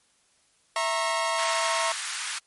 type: chord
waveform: sawtooth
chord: A# diminished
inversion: second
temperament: equal with one note detuned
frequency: 659.3 / 932.3 / 1085.9 Hz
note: E5 / A#5 / C#6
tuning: 0 / 0 / -36 cents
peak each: -25 dBFS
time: 0.76-1.92 s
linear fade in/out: 2 ms
type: high-pass noise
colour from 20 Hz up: pink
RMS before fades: -32 dBFS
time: 1.38-2.39 s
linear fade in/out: 10 ms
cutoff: 1200 Hz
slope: 24 dB/octave
effects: white hiss -65 dBFS RMS until 2.46 s + MP3 48 kbps